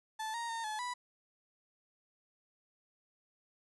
35% pulse tone with pitch steps, 874 / 934 / 915 / 858 / 985 Hz, A5 / A#5 / A#5 / A5 / B5, -12 / +3 / -32 / -44 / -5 cents, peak -35 dBFS, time 0.19-0.94 s, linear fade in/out 10 ms, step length 150 ms, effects resampled to 24000 Hz + 11-bit

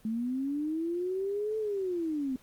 sine linear two-way sweep, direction up then down, 215.5 to 440 to 251.9 Hz, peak -29 dBFS, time 0.05-2.36 s, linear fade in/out 2 ms, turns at 1.58 s, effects pink hiss -61 dBFS RMS until 2.42 s + Opus 32 kbps

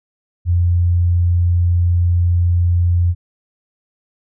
sine tone, 87.31 Hz, F2, in tune, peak -11 dBFS, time 0.45-3.15 s, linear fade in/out 50 ms, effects none

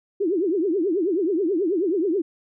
sine tone with vibrato, 360 Hz, F#4, 47 cents flat, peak -19 dBFS, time 0.2-2.22 s, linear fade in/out 10 ms, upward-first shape triangle, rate 9.3 Hz, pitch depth 300 cents each way, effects none

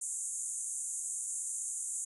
white band-pass noise, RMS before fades -38 dBFS, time 0.01-2.05 s, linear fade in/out 10 ms, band 6600 to 10000 Hz, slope 96 dB/octave, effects none

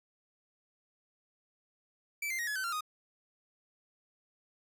45% pulse tone with pitch steps, 2318 / 2089 / 1882.8 / 1696.9 / 1529.3 / 1378.3 / 1242.2 Hz, D7 / C7 / A#6 / G#6 / G6 / F6 / D#6, -23 / -3 / +17 / +37 / -43 / -23 / -3 cents, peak -33 dBFS, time 2.22-2.808 s, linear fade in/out 5 ms, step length 84 ms, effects none

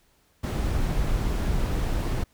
brown noise, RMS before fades -25 dBFS, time 0.43-2.24 s, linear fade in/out 10 ms, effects pink hiss -64 dBFS RMS until 2.33 s

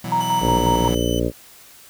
sawtooth chord, B suspended fourth, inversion none, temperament just, 123.47 / 164.63 / 185.21 Hz, B2 / E3 / F#3, 0 / -2 / +2 cents, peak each -26 dBFS, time 0.04-0.95 s, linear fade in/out 5 ms
sine tone with tremolo, 932.3 Hz, A#5, in tune, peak -16 dBFS, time 0.12-0.88 s, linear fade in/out 2 ms, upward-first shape square, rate 5.5 Hz, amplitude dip 50%
sawtooth tone with pitch glide, 2982 to 3015 Hz, F#7 to F#7, +13 to +32 cents, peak -26 dBFS, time 0.2-1.2 s, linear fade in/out 10 ms, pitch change +19 cents, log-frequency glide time 0.49-0.89 s
harmonic tone, 59 Hz, A#1, 22 cents sharp, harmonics 1 / 2 / 3 / 4 / 5 / 6 / 7 / 8 / 9 / 10, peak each -25 / -26 / -29 / -27 / -25 / -30 / -27 / -28 / -28 / -31 dBFS, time 0.4-1.32 s, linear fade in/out 50 ms
effects white hiss -46 dBFS RMS until 1.89 s

